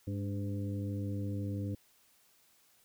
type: harmonic tone with a mistuned harmonic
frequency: 101.3 Hz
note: G#2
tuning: 43 cents flat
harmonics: 1 / 2 / 3 / 4 / 5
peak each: -35 / -41 / -41 / -52 / -48 dBFS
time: 0.07-1.75 s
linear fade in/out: 5 ms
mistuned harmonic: 3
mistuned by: -54 cents
effects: white hiss -67 dBFS RMS until 2.84 s